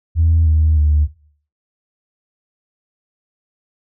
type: tone with pitch steps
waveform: sine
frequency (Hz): 81.7 / 78.19 / 74.83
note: E2 / D#2 / D2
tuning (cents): -15 / +9 / +33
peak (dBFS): -9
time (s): 0.15-1.08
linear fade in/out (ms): 50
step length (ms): 310
effects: noise-tail reverb RT60 0.5 s tail -18 dB re dry + tanh soft clip ceiling -6 dBFS